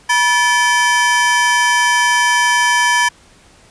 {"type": "ring-modulated tone", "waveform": "35% pulse", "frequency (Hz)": 1353, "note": "E6", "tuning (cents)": 45, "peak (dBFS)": -6, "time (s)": [0.09, 3.09], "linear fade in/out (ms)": 10, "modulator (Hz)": 384, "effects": ["pink hiss -47 dBFS RMS until 3.7 s", "resampled to 22050 Hz"]}